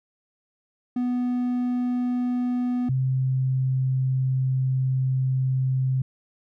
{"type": "tone pair in turn", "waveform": ["triangle", "sine"], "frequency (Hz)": [246.9, 130.79], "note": ["B3", "C3"], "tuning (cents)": [0, 0], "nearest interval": "major seventh", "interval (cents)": 1100, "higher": "first", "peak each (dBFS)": -20, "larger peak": "neither", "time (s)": [[0.96, 2.89], [2.89, 6.02]], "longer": "second", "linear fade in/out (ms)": 5, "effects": []}